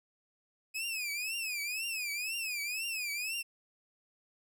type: tone with vibrato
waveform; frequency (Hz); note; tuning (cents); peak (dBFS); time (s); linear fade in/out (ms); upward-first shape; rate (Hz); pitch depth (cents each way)
sawtooth; 2521; D#7; +22; -31; 0.74-3.43; 20; triangle; 2; 190
effects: none